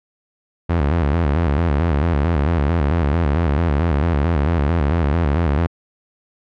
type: tone with vibrato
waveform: sawtooth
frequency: 77.78 Hz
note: D#2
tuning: in tune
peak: -11 dBFS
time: 0.69-5.67 s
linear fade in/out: 10 ms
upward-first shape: square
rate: 4.5 Hz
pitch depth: 150 cents each way
effects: low-pass 2000 Hz 12 dB/octave